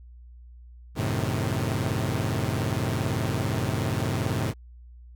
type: chord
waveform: sawtooth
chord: F# diminished seventh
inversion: none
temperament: equal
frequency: 92.5 / 110 / 130.81 / 155.56 Hz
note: F#2 / A2 / C3 / Eb3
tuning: 0 / 0 / 0 / 0 cents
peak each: -27 / -25 / -26 / -29 dBFS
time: 0.95-4.54 s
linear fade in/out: 50 ms
effects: added 60 Hz sine -44 dBFS peak until 5.15 s